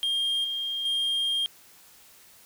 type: tone with level steps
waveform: sine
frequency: 3214 Hz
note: G7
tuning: 43 cents sharp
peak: -21 / -27 / -21 dBFS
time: 0.03-1.46 s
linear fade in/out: 0 ms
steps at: 0.44 / 0.85 s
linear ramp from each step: 5 ms
effects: tanh soft clip ceiling -23 dBFS + white hiss -54 dBFS RMS until 2.45 s